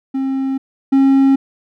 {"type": "tone pair in turn", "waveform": "triangle", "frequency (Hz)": [267.6, 270.9], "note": ["C4", "C#4"], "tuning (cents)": [39, -40], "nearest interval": "unison", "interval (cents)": 21, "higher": "second", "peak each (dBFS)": [-14, -6], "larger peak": "second", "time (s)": [[0.14, 0.58], [0.92, 1.36]], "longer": "neither", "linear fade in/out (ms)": 10, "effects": []}